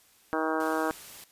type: harmonic tone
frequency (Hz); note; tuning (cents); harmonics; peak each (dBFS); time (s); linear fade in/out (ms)
158.6; D#3; +33; 2 / 3 / 4 / 5 / 6 / 7 / 8 / 9 / 10; -31 / -33 / -34 / -35 / -36 / -36 / -37 / -38 / -38; 0.33-0.91; 0
type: noise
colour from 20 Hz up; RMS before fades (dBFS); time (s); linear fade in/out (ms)
white; -46; 0.6-1.24; 2
effects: white hiss -61 dBFS RMS until 1.31 s + resampled to 32000 Hz